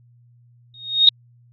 sine tone with exponential growth, 3724 Hz, A#7, 2 cents flat, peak -5 dBFS, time 0.74-1.09 s, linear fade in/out 2 ms, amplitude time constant 76 ms, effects added 120 Hz sine -50 dBFS peak until 1.52 s + AAC 32 kbps

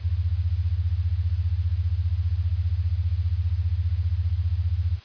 sine beating tone pair, 78.7 / 93.7 Hz, D#2 / F#2, +20 / +22 cents, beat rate 15 Hz, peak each -24 dBFS, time 0-5 s, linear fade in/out 50 ms, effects white hiss -49 dBFS RMS until 5.04 s + resampled to 11025 Hz

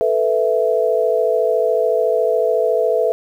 sine chord, A suspended second, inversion none, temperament equal, 440 / 493.9 / 659.3 Hz, A4 / B4 / E5, 0 / 0 / 0 cents, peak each -18 dBFS, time 0.01-3.12 s, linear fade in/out 0 ms, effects 8-bit

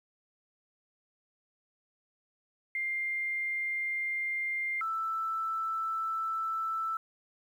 sine tone pair in turn, 2100 / 1322.9 Hz, C7 / E6, +6 / +6 cents, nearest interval minor sixth, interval 800 cents, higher first, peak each -30 / -30 dBFS, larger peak neither, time 2.75-4.81 / 4.81-6.97 s, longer second, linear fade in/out 2 ms, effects 10-bit

